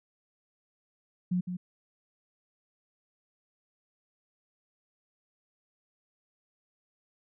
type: tone with echo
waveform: sine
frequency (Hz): 180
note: F#3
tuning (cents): -47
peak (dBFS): -25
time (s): 1.31-1.41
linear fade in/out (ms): 10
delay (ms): 160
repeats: 1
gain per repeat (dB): -7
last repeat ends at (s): 1.57
effects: none